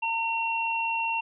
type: tone pair together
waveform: sine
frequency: 912 / 2733 Hz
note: A#5 / F7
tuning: -38 / -38 cents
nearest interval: octave + perfect fifth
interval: 1900 cents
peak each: -28 / -28 dBFS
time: 0.02-1.21 s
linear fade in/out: 10 ms
effects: none